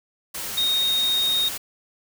sine tone in noise, 3719 Hz, A#7, 5 cents flat, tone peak -19 dBFS, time 0.57-1.49 s, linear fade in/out 10 ms, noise white, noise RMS -31 dBFS, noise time 0.34-1.58 s, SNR +9 dB, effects none

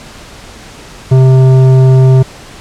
triangle tone with tanh clipping, 130.81 Hz, C3, in tune, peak -4 dBFS, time 1.11-2.23 s, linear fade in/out 10 ms, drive 16 dB, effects pink hiss -32 dBFS RMS until 2.6 s + low-pass 8000 Hz 12 dB/octave

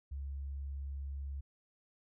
sine tone, 69.3 Hz, C#2, in tune, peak -38 dBFS, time 0.11-1.41 s, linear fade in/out 10 ms, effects none

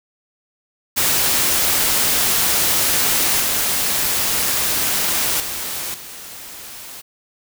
white noise with level steps, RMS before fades -17 / -19 / -26 / -35 dBFS, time 0.96-7.02 s, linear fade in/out 20 ms, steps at 3.4 / 5.4 / 5.94 s, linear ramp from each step 2 ms, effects none

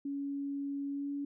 sine tone with pitch glide, 280.5 to 283.6 Hz, C#4 to C#4, +21 to +40 cents, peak -34 dBFS, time 0.05-1.25 s, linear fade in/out 5 ms, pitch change +19 cents, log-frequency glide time 0.9-1.11 s, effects none

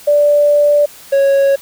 sine / triangle tone pair in turn, 585 / 552.2 Hz, D5 / C#5, -7 / -7 cents, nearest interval minor second, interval 100 cents, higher first, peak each -7 / -6 dBFS, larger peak second, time 0.07-0.86 / 1.12-1.56 s, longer first, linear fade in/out 10 ms, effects white hiss -38 dBFS RMS until 1.61 s

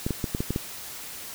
clicks, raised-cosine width 3 ms, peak -13 dBFS, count 7, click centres 0.065 / 0.107 / 0.242 / 0.349 / 0.405 / 0.506 / 0.561 s, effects white hiss -39 dBFS RMS until 1.34 s

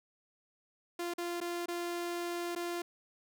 sawtooth tone with dropouts, 346.7 Hz, F4, 13 cents flat, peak -31 dBFS, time 0.99-2.82 s, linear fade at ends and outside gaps 5 ms, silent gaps 1.138-1.181 / 1.404-1.412 / 1.659-1.683 / 2.552-2.56 s, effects none

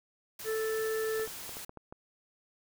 white noise, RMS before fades -43 dBFS, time 0.39-1.65 s, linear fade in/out 5 ms
harmonic tone, 440 Hz, A4, in tune, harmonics 1 / 3 / 4, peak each -30 / -44 / -41 dBFS, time 0.44-1.28 s, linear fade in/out 50 ms
clicks, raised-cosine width 1 ms, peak -31 dBFS, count 7, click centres 1.196 / 1.276 / 1.493 / 1.569 / 1.694 / 1.773 / 1.925 s
effects none

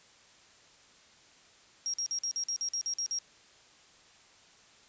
sine tone bursts, 5610 Hz, F8, 7 cents sharp, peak -30 dBFS, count 11, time 1.86-3.187 s, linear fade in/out 0 ms, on 77 ms, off 48 ms, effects white hiss -59 dBFS RMS until 4.88 s + resampled to 16000 Hz

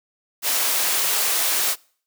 white high-pass noise, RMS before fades -21 dBFS, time 0.42-1.76 s, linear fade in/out 50 ms, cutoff 440 Hz, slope 12 dB/octave, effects noise-tail reverb RT60 0.5 s tail -25 dB re dry

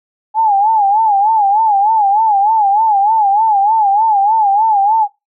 sine tone with vibrato, 840 Hz, G#5, 19 cents sharp, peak -8 dBFS, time 0.34-5.08 s, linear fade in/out 50 ms, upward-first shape sine, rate 3.3 Hz, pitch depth 120 cents each way, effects noise-tail reverb RT60 0.2 s tail -23 dB re dry

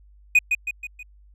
triangle tone with echo, 2484 Hz, D#7, 3 cents flat, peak -10 dBFS, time 0.35-0.39 s, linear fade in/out 5 ms, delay 160 ms, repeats 4, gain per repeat -6 dB, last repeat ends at 1.03 s, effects added 50 Hz sine -49 dBFS peak until 1.34 s

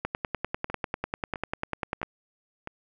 two click trains, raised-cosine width 0.5 ms, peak -13 / -20 dBFS, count 21 / 4, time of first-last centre 0.05-2.03 / 0.7-2.674 s, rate 10.1 / 1.52 Hz, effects none

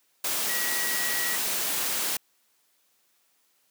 sine tone in noise, 1922 Hz, B6, 48 cents flat, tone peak -31 dBFS, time 0.49-1.36 s, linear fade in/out 5 ms, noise white, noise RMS -28 dBFS, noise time 0.24-2.17 s, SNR -6 dB, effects white hiss -68 dBFS RMS until 3.7 s + high-pass 200 Hz 12 dB/octave

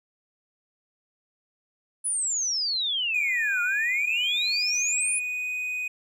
sine exponential two-way sweep, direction down then up, 10260 to 1396.9 to 10260 Hz, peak -24 dBFS, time 2.04-5.2 s, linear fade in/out 20 ms, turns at 3.62 s
triangle tone with pitch glide, 2448 to 2492 Hz, D#7 to D#7, -29 to +2 cents, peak -26 dBFS, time 3.14-5.88 s, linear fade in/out 5 ms, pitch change +31 cents, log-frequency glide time 4.61-5.5 s
effects none

